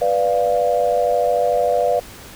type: chord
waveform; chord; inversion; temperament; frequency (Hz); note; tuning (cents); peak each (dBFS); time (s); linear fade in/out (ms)
sine; B diminished; none; equal; 493.9 / 587.3 / 698.5; B4 / D5 / F5; 0 / 0 / 0; -19; 0.01-2; 10
effects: pink hiss -39 dBFS RMS until 2.35 s